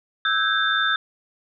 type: tone cluster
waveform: sine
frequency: 1311 / 1537 / 1641 / 3580 Hz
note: E6 / G6 / G#6 / A7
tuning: -10 / -35 / -21 / +29 cents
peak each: -24 dBFS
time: 0.25-0.96 s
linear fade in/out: 2 ms
effects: none